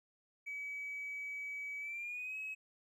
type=tone with pitch glide; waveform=triangle; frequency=2280 to 2559 Hz; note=C#7 to D#7; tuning=+48 to +48 cents; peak=-37 dBFS; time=0.46-2.55 s; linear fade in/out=20 ms; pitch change=+200 cents; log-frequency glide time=1.79-2.36 s; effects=tanh soft clip ceiling -37 dBFS